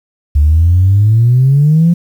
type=exponential sweep; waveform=sine; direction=up; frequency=71 to 174.61 Hz; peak=-4 dBFS; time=0.35-1.94 s; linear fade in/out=10 ms; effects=tanh soft clip ceiling -1 dBFS + 7-bit